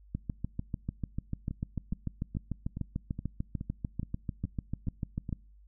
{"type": "two click trains", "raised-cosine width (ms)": 5, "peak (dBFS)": [-24, -20], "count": [10, 36], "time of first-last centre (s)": [[1.51, 5.292], [0.15, 5.328]], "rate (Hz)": [2.38, 6.76], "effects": ["noise-tail reverb RT60 0.5 s tail -26 dB re dry", "added 50 Hz sine -54 dBFS peak until 5.67 s"]}